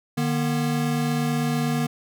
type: tone pair together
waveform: square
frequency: 151.19 / 240 Hz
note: D#3 / B3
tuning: -49 / -49 cents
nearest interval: minor sixth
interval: 800 cents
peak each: -25 dBFS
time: 0.17-1.87 s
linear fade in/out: 10 ms
effects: none